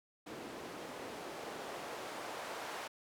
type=noise with band-pass filter sweep; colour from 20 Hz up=white; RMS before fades=-45 dBFS; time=0.26-2.88 s; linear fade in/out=10 ms; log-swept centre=340 to 760 Hz; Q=1; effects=none